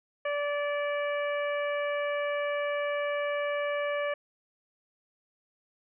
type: harmonic tone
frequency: 580 Hz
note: D5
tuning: 22 cents flat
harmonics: 1 / 2 / 3 / 4 / 5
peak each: -29 / -37 / -37 / -39 / -45 dBFS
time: 0.25-4.14 s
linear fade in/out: 5 ms
effects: none